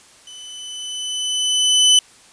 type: tone with level ramp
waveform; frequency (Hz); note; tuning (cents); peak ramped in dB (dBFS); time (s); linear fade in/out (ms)
sawtooth; 3010; F#7; +29; -33 to -5; 0.27-1.99; 2
effects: white hiss -48 dBFS RMS until 2.32 s + resampled to 22050 Hz